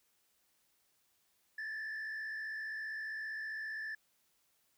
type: tone with frequency modulation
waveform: sine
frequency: 1751 Hz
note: A6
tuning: 9 cents flat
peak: -36 dBFS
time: 1.58-3.95 s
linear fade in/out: 5 ms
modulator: 55.2 Hz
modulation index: 0.8
effects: tanh soft clip ceiling -38 dBFS + white hiss -75 dBFS RMS until 4.77 s